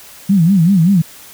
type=tone with vibrato; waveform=sine; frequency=180 Hz; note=F#3; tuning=47 cents flat; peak=-7 dBFS; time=0.29-1.02 s; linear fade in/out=10 ms; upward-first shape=sine; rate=5.2 Hz; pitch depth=210 cents each way; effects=white hiss -38 dBFS RMS until 1.33 s